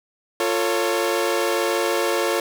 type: chord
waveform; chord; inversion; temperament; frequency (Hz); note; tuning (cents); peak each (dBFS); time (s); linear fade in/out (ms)
sawtooth; F augmented; none; equal with one note detuned; 349.2 / 447.7 / 554.4; F4 / A4 / C#5; 0 / +30 / 0; -20; 0.4-2.4; 2
effects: none